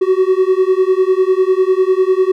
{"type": "beating tone pair", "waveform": "triangle", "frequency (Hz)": [370, 380], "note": ["F#4", "F#4"], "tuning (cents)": [0, 46], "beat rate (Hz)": 10, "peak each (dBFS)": [-11, -11], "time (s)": [0.01, 2.32], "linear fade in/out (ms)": 10, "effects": []}